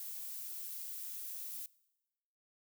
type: noise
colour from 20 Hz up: violet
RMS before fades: -44 dBFS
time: 0-1.66 s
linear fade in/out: 2 ms
effects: noise-tail reverb RT60 1.0 s tail -22 dB re dry